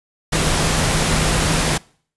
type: tone in noise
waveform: sine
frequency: 157.8 Hz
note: D#3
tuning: 25 cents sharp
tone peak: -23 dBFS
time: 0.32-1.78 s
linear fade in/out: 10 ms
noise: pink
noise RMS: -18 dBFS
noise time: 0.32-1.78 s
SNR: -8 dB
effects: noise-tail reverb RT60 0.5 s tail -24 dB re dry + resampled to 24000 Hz